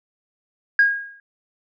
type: tone with exponential decay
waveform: sine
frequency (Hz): 1633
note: G#6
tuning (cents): -30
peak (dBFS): -8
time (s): 0.79-1.2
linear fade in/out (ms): 2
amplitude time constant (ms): 89
effects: tanh soft clip ceiling -6 dBFS